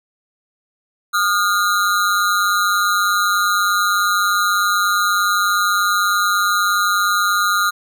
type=ring-modulated tone; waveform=square; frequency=1323 Hz; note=E6; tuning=6 cents sharp; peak=-12 dBFS; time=1.13-7.71 s; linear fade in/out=20 ms; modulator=95.7 Hz; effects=none